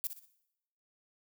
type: noise with echo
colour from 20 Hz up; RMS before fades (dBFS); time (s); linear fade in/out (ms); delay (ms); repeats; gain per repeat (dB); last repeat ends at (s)
violet; -34; 0.04-0.07; 0; 61; 3; -9; 0.253
effects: noise-tail reverb RT60 0.8 s tail -17 dB re dry